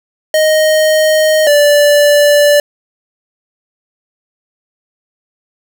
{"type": "tone pair in turn", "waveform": "square", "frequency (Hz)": [622.3, 584], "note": ["D#5", "D5"], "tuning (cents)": [0, -10], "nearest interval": "minor second", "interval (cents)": 110, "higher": "first", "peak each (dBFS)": [-8, -6], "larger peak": "second", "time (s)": [[0.34, 1.47], [1.47, 2.6]], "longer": "neither", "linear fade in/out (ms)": 2, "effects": []}